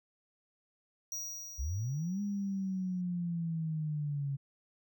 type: tone with exponential decay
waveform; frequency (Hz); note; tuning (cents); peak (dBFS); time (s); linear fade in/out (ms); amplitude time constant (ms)
square; 5760; F#8; -47; -36; 1.12-3.01; 1; 410
type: linear two-way sweep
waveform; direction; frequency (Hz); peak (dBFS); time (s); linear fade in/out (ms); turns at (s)
sine; up then down; 55.2 to 205.4 to 137.3; -32; 1.58-4.37; 20; 2.21
effects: none